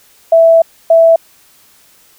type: tone bursts at uneven times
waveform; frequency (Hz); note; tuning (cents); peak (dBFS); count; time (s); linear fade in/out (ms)
sine; 659.3; E5; 0; -3; 2; 0.32-0.62 / 0.9-1.16; 5
effects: white hiss -47 dBFS RMS until 2.18 s